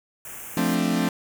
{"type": "band-stop noise", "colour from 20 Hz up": "white", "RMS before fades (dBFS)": -38, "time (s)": [0.25, 0.75], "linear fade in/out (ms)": 2, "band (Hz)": [2900, 6200], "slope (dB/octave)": 48}
{"type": "chord", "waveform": "40% pulse", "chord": "D minor seventh", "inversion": "first", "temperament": "equal", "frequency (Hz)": [174.61, 220, 261.6, 293.7], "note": ["F3", "A3", "C4", "D4"], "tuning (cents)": [0, 0, 0, 0], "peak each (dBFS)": [-25, -25, -25, -27], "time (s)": [0.57, 1.09], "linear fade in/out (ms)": 2}
{"effects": []}